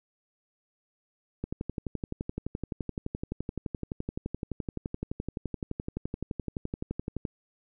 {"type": "click train", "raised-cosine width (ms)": 3, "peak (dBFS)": -19, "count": 69, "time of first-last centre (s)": [1.44, 7.252], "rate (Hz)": 11.7, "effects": []}